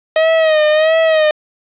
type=tone with vibrato; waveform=45% pulse; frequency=628 Hz; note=D#5; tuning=16 cents sharp; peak=-9 dBFS; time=0.16-1.31 s; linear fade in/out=2 ms; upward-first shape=sine; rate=1.5 Hz; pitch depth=59 cents each way; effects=resampled to 8000 Hz + 8-bit